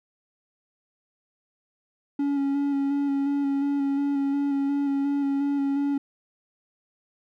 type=tone with vibrato; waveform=triangle; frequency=280.2 Hz; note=C#4; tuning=19 cents sharp; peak=-20 dBFS; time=2.19-5.98 s; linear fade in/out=5 ms; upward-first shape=square; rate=2.8 Hz; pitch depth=18 cents each way; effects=none